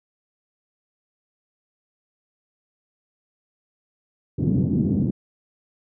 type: band-pass noise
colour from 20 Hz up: pink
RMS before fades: -21 dBFS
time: 4.38-5.11 s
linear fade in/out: 10 ms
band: 110 to 290 Hz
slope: 24 dB/octave
effects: none